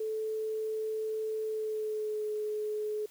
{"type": "tone with pitch glide", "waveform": "sine", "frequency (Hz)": [436.4, 425], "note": ["A4", "G#4"], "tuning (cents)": [-14, 40], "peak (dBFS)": -31, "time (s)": [0, 3.06], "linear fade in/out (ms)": 5, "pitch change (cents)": -46, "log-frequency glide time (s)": [1.43, 2.28], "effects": ["white hiss -59 dBFS RMS until 3.1 s"]}